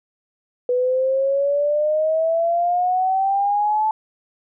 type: exponential sweep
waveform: sine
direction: up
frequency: 491.6 to 875 Hz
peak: -16 dBFS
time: 0.69-3.91 s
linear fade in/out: 2 ms
effects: none